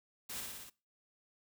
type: noise with echo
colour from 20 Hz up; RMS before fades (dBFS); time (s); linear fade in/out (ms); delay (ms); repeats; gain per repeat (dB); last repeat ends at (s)
white; -43; 0.29-0.41; 10; 58; 5; -2; 0.7
effects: noise-tail reverb RT60 0.3 s tail -21 dB re dry